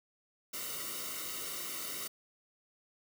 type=noise with comb filter; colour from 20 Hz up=white; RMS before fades=-40 dBFS; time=0.53-2.08 s; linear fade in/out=10 ms; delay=1.2 ms; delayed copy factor=-0.85; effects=none